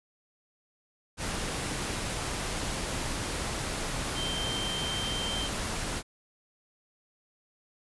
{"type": "tone in noise", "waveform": "sine", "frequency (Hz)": 3136, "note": "G7", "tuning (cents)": 0, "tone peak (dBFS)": -33, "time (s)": [4.14, 5.5], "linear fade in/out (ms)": 50, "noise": "pink", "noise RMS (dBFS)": -33, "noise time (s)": [1.17, 6.03], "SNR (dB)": -3, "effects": ["resampled to 24000 Hz"]}